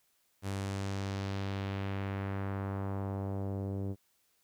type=tone with low-pass filter sweep; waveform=sawtooth; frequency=98 Hz; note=G2; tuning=in tune; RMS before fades=-36 dBFS; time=0.42-3.96 s; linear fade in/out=50 ms; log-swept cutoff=11000 to 400 Hz; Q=1.2; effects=white hiss -73 dBFS RMS until 4.43 s